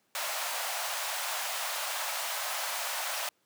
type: high-pass noise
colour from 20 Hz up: pink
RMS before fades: -34 dBFS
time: 0.15-3.29 s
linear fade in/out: 2 ms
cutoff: 600 Hz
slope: 48 dB/octave
effects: pink hiss -72 dBFS RMS until 3.45 s + high-pass 200 Hz 12 dB/octave